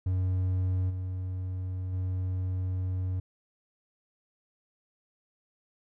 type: tone with level steps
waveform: triangle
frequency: 92.5 Hz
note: F#2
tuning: in tune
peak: -23 / -29 / -26 dBFS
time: 0.06-3.2 s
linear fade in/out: 5 ms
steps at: 0.89 / 1.92 s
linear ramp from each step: 20 ms
effects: none